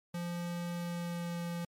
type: tone with pitch glide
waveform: square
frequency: 173.3 to 171.71 Hz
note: F3 to F3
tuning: -13 to -29 cents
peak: -36 dBFS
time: 0.14-1.65 s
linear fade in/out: 5 ms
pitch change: -16 cents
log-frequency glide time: 0.73-1.41 s
effects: MP3 64 kbps